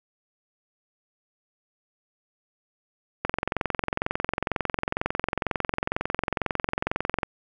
click train, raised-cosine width 0.5 ms, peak -9 dBFS, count 89, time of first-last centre 3.25-7.232 s, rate 22.1 Hz, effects none

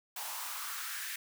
white noise with high-pass filter sweep, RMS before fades -40 dBFS, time 0.16-1.16 s, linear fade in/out 5 ms, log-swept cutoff 790 to 1800 Hz, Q 3.3, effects none

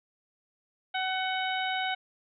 harmonic tone with a mistuned harmonic, 752 Hz, F#5, 28 cents sharp, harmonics 1 / 2 / 3 / 4 / 5, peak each -31 / -34 / -36 / -37 / -38 dBFS, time 0.94-1.95 s, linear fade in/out 10 ms, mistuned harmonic 3, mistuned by -28 cents, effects none

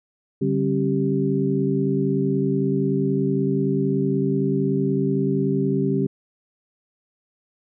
sine tone cluster, 142.7 / 193.3 / 269.4 / 390.6 Hz, D3 / G3 / C#4 / G4, -49 / -24 / -49 / -6 cents, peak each -24 dBFS, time 0.41-6.07 s, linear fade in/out 10 ms, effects none

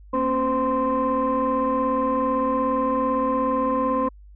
sine tone cluster, 235.2 / 272.7 / 516 / 1040 Hz, A#3 / C#4 / C5 / C6, +16 / -28 / -24 / -11 cents, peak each -28 / -24 / -23 / -22 dBFS, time 0.13-4.09 s, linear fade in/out 10 ms, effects tanh soft clip ceiling -14 dBFS + added 50 Hz sine -43 dBFS peak until 4.35 s

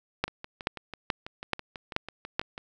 two click trains, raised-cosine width 0.3 ms, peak -22 / -9 dBFS, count 15 / 6, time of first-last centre 0.28-2.579 / 0.24-2.395 s, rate 6.09 / 2.32 Hz, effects none

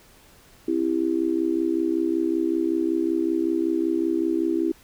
sine tone with amplitude modulation, 329.6 Hz, E4, in tune, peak -16 dBFS, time 0.68-4.72 s, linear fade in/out 5 ms, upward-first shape sine, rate 65.3 Hz, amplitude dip 95%, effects pink hiss -53 dBFS RMS until 4.83 s

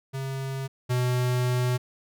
square tone pair in turn, 134.5 / 124.76 Hz, C3 / B2, +48 / +18 cents, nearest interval minor second, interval 130 cents, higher first, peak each -30 / -23 dBFS, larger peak second, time 0.13-0.68 / 0.89-1.78 s, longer second, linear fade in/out 20 ms, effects none

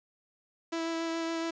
sawtooth tone with vibrato, 329.6 Hz, E4, in tune, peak -27 dBFS, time 0.72-1.51 s, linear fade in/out 10 ms, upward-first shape sine, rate 7.1 Hz, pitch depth 11 cents each way, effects resampled to 16000 Hz + 9-bit

